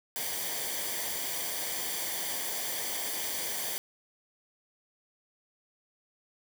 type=noise with comb filter; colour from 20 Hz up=white; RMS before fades=-34 dBFS; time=0.16-3.78 s; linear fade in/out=0 ms; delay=0.75 ms; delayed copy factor=-0.65; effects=none

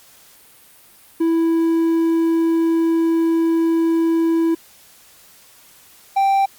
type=tone pair in turn; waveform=triangle; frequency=329.6 / 783.9 Hz; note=E4 / G5; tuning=0 / 0 cents; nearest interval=octave + minor third; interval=1500 cents; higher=second; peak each=-12 / -11 dBFS; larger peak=second; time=1.2-4.55 / 6.16-6.46 s; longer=first; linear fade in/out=10 ms; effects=white hiss -48 dBFS RMS until 6.58 s + Opus 48 kbps

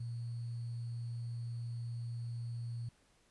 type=tone with sample-and-hold; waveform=sine; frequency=117.9 Hz; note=A#2; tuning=20 cents sharp; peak=-38 dBFS; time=0-2.89 s; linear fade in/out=5 ms; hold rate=4410 Hz; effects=pink hiss -70 dBFS RMS until 3.3 s + resampled to 24000 Hz

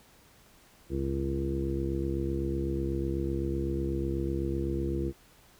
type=harmonic tone with a mistuned harmonic; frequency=68 Hz; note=C#2; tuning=33 cents flat; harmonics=1 / 2 / 3 / 4 / 5 / 6 / 7; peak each=-33 / -36 / -38 / -41 / -32 / -43 / -41 dBFS; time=0.89-5.13 s; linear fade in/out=50 ms; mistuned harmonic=1; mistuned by=+22 cents; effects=pink hiss -59 dBFS RMS until 5.59 s

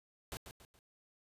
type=noise with echo; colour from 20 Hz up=pink; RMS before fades=-43 dBFS; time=0.32-0.37 s; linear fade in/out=0 ms; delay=140 ms; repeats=3; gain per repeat=-8 dB; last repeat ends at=0.79 s; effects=resampled to 32000 Hz

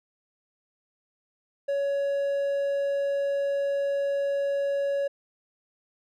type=tone; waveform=triangle; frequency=560 Hz; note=C#5; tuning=18 cents sharp; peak=-22 dBFS; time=1.68-5.08 s; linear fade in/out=10 ms; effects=none

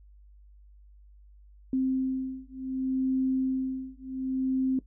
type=beating tone pair; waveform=sine; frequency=261.6 / 262.27 Hz; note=C4 / C4; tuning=0 / +4 cents; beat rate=0.67 Hz; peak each=-29 dBFS; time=1.73-4.79 s; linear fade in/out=2 ms; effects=noise-tail reverb RT60 0.1 s tail -17 dB re dry + added 50 Hz sine -51 dBFS peak until 4.86 s

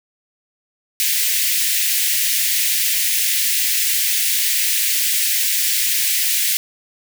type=high-pass noise; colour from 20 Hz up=white; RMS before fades=-18 dBFS; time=1-6.57 s; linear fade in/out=0 ms; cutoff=1800 Hz; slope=48 dB/octave; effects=none

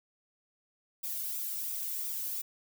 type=noise with flanger; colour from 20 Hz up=violet; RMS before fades=-36 dBFS; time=1.03-2.42 s; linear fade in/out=10 ms; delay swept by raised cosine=0.82 to 1.41 ms; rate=2.9 Hz; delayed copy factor=+0.5; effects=none

